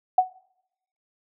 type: tone with exponential decay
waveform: sine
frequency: 741 Hz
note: F#5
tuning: 2 cents sharp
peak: -10 dBFS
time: 0.18-0.3 s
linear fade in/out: 5 ms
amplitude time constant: 24 ms
effects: noise-tail reverb RT60 0.8 s tail -23 dB re dry